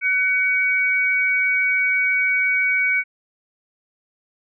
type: tone pair together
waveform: sine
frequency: 1504 / 2253 Hz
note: F#6 / C#7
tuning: +28 / +28 cents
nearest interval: perfect fifth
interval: 700 cents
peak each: -23 / -17 dBFS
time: 0.01-3.04 s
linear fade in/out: 50 ms
effects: none